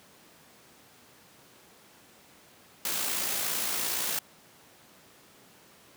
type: noise with amplitude modulation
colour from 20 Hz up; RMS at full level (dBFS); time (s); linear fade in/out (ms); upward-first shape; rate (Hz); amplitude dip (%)
white; -29; 2.85-4.19; 2; sine; 57.3; 35
effects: pink hiss -56 dBFS RMS until 5.96 s + high-pass 150 Hz 12 dB/octave